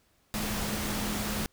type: tone in noise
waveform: sine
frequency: 209.5 Hz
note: G#3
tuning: 15 cents sharp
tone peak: -35 dBFS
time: 0.34-1.46 s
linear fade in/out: 0 ms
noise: pink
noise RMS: -33 dBFS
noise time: 0.34-1.46 s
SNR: -5 dB
effects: pink hiss -68 dBFS RMS until 1.52 s